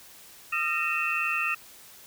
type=tone cluster; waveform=sine; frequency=1234 / 1357 / 1850 / 2534 / 2694 Hz; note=D#6 / E6 / A#6 / D#7 / E7; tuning=-15 / +50 / -14 / +31 / +37 cents; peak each=-33 / -33 / -35 / -30 / -29 dBFS; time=0.52-1.55 s; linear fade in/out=10 ms; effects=white hiss -50 dBFS RMS until 2.06 s